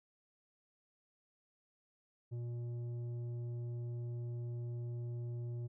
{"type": "tone with tanh clipping", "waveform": "sine", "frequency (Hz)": 119.5, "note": "A#2", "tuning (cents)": 43, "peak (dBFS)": -40, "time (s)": [2.31, 5.68], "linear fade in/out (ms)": 20, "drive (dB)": 8, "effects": []}